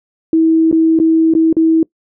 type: tone with dropouts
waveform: sine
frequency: 323.4 Hz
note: E4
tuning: 33 cents flat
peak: -7 dBFS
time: 0.33-1.83 s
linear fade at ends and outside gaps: 2 ms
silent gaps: 0.714-0.726 / 0.99-0.999 / 1.338-1.35 / 1.528-1.567 s
effects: noise-tail reverb RT60 0.1 s tail -23 dB re dry